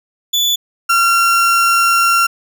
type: tone pair in turn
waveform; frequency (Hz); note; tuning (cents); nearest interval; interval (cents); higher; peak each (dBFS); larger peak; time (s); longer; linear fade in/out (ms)
35% pulse; 3467 / 1371.5; A7 / F6; -26 / -32; octave + major third; 1606; first; -10 / -8; second; 0.33-0.56 / 0.89-2.27; second; 10
effects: none